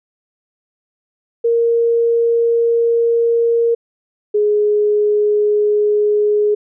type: tone pair in turn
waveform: sine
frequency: 465.5 / 418.1 Hz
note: A#4 / G#4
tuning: -2 / +12 cents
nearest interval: major second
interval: 186 cents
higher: first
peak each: -11 dBFS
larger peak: neither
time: 1.44-3.75 / 4.34-6.55 s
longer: first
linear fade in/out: 10 ms
effects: none